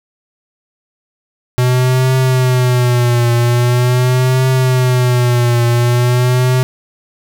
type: tone with vibrato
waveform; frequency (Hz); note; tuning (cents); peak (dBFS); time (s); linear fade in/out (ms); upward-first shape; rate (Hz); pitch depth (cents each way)
square; 124.5; B2; +14; -10; 1.58-6.63; 0; triangle; 0.43; 84
effects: none